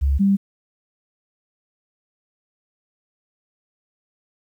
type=tone pair in turn; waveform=sine; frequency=69.3 / 197.26 Hz; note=C#2 / G3; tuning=0 / +11 cents; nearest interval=octave + tritone; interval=1811 cents; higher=second; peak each=-15 / -13 dBFS; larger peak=second; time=0.01-0.19 / 0.19-0.37 s; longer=neither; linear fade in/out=20 ms; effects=9-bit